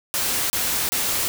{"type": "noise bursts", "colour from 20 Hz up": "white", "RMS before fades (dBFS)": -23, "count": 3, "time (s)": [0.14, 1.28], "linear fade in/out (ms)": 0, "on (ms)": 360, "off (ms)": 30, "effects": []}